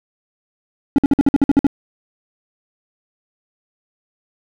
triangle tone bursts, 280.3 Hz, C#4, 19 cents sharp, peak -6 dBFS, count 10, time 0.96-1.667 s, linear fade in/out 0 ms, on 23 ms, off 53 ms, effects none

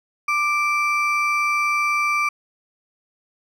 triangle ring-modulated tone, 1760 Hz, A6, in tune, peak -13 dBFS, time 0.28-2.29 s, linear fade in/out 5 ms, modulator 578 Hz, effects none

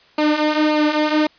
sawtooth tone with flanger, 303.7 Hz, D#4, 42 cents flat, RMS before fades -17 dBFS, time 0.18-1.27 s, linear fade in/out 5 ms, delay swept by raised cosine 0.56 to 4.06 ms, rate 1.8 Hz, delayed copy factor -0.65, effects white hiss -52 dBFS RMS until 1.38 s + resampled to 11025 Hz

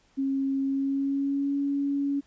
sine tone with pitch glide, 271.4 to 281.1 Hz, C#4 to C#4, -36 to +24 cents, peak -24 dBFS, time 0.17-2.21 s, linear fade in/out 20 ms, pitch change +60 cents, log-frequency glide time 0.63-1.57 s, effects pink hiss -64 dBFS RMS until 2.26 s + resampled to 16000 Hz

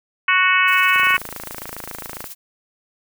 harmonic tone, 370 Hz, F#4, in tune, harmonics 3 / 4 / 5 / 6 / 7 / 8, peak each -19 / -19 / -21 / -19 / -20 / -26 dBFS, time 0.28-1.17 s, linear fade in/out 5 ms
blue noise with tremolo, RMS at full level -33 dBFS, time 0.67-2.35 s, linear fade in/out 20 ms, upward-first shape sine, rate 19 Hz, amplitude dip 60%
click train, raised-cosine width 0.5 ms, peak -15 dBFS, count 36, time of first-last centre 0.96-2.242 s, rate 27.3 Hz
effects none

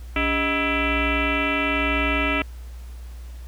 sine tone with frequency modulation, 1313 Hz, E6, 7 cents flat, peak -19 dBFS, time 0.16-2.42 s, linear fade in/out 2 ms, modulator 343 Hz, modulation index 4.3, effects added 60 Hz sine -34 dBFS peak until 3.47 s + pink hiss -52 dBFS RMS until 3.47 s

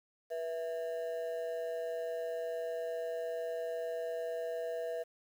triangle ring-modulated tone, 573 Hz, D5, 43 cents flat, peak -30 dBFS, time 0.3-5.04 s, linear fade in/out 20 ms, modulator 85.7 Hz, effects 10-bit

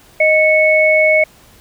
sine tone pair together, 622.3 / 2207 Hz, D#5 / C#7, 0 / -8 cents, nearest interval octave + minor seventh, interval 2192 cents, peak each -11 dBFS, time 0.2-1.24 s, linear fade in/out 5 ms, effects pink hiss -46 dBFS RMS until 1.6 s

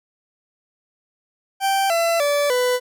40% pulse tone with pitch steps, 781 / 672.1 / 578.4 / 497.7 Hz, G5 / E5 / D5 / B4, -7 / +33 / -27 / +13 cents, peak -16 dBFS, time 1.6-2.8 s, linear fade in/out 50 ms, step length 300 ms, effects none

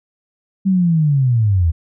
sine linear sweep, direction down, 196 to 77.4 Hz, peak -11 dBFS, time 0.65-1.72 s, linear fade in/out 20 ms, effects none

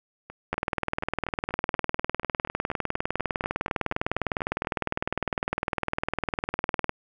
two click trains, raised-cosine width 0.5 ms, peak -24 / -10 dBFS, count 19 / 127, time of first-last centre 0.3-4.648 / 0.53-6.894 s, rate 4.14 / 19.8 Hz, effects none

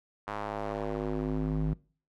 square tone with band-pass filter sweep, 52.1 Hz, G#1, 6 cents sharp, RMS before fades -32 dBFS, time 0.27-1.74 s, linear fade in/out 10 ms, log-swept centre 1100 to 160 Hz, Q 1.5, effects noise-tail reverb RT60 0.4 s tail -22 dB re dry + AAC 48 kbps

